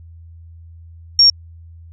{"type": "tone", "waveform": "sine", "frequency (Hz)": 5540, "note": "F8", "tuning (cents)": -15, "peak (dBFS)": -6, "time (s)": [1.19, 1.3], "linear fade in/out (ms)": 2, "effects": ["added 83 Hz sine -37 dBFS peak until 1.92 s"]}